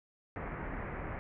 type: low-pass noise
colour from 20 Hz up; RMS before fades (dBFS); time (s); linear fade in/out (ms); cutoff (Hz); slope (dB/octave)
pink; -40; 0.36-1.19; 0; 2200; 48
effects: none